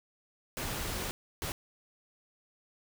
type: noise bursts at uneven times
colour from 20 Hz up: pink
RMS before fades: -36 dBFS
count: 2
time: 0.57-1.11 / 1.42-1.52 s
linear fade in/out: 0 ms
effects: none

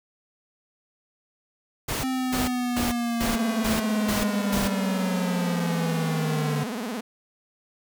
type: noise bursts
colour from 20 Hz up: pink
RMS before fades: -28 dBFS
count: 7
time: 1.88-4.68 s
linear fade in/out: 10 ms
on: 160 ms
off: 280 ms
type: linear sweep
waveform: square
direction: down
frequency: 261.6 to 146.83 Hz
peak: -25 dBFS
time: 2.03-6.64 s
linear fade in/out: 10 ms
type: tone with vibrato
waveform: sawtooth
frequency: 230.2 Hz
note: A#3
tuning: 22 cents flat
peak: -25 dBFS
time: 3.22-7.01 s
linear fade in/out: 10 ms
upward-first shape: sine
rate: 18 Hz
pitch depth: 200 cents each way
effects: none

